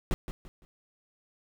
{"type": "noise with echo", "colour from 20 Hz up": "brown", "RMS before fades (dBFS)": -26, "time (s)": [0.11, 0.14], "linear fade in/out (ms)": 0, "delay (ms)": 170, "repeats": 3, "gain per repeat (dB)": -10, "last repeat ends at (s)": 0.65, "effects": []}